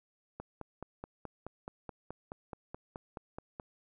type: click train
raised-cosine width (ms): 1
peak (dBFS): -27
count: 16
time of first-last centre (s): 0.4-3.598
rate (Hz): 4.69
effects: none